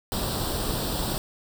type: noise with comb filter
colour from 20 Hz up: pink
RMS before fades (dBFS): -28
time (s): 0.12-1.18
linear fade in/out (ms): 0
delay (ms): 0.23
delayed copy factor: +0.7
effects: none